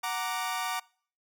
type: chord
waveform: sawtooth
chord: Gb augmented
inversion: none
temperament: equal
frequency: 740 / 932.3 / 1174.7 Hz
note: Gb5 / Bb5 / D6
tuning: 0 / 0 / 0 cents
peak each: -31 dBFS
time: 0.03-0.8 s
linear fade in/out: 10 ms
effects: noise-tail reverb RT60 0.5 s tail -24 dB re dry